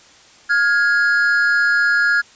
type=tone pair together; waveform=triangle; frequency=1417.5 / 1661.2 Hz; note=F6 / G#6; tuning=+25 / 0 cents; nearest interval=minor third; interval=275 cents; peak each=-14 dBFS; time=0.49-2.22 s; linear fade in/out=20 ms; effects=white hiss -47 dBFS RMS until 2.35 s + resampled to 16000 Hz